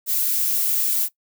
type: noise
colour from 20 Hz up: violet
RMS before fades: -21 dBFS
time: 0.06-1.09 s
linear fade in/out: 50 ms
effects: noise-tail reverb RT60 0.1 s tail -19 dB re dry